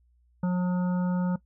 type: harmonic tone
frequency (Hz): 180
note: F#3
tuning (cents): -47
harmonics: 1 / 3 / 5 / 7 / 8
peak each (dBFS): -23 / -37 / -38 / -45 / -46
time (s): 0.43-1.36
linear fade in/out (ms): 5
effects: noise-tail reverb RT60 0.1 s tail -19 dB re dry + added 60 Hz sine -61 dBFS peak until 1.45 s